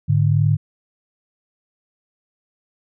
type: tone pair together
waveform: sine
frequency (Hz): 105.7 / 147.14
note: G#2 / D3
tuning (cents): +31 / +4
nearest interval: tritone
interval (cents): 573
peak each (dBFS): -16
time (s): 0.08-0.57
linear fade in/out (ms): 20
effects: none